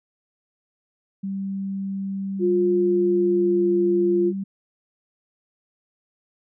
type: tone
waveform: sine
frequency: 195 Hz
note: G3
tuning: 9 cents flat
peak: -25 dBFS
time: 1.23-4.44 s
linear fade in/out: 10 ms
type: tone with pitch glide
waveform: sine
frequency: 354.7 to 349 Hz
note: F4 to F4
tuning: +27 to -1 cents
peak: -17 dBFS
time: 2.39-4.33 s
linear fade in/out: 50 ms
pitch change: -28 cents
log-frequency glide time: 2.59-3.7 s
effects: none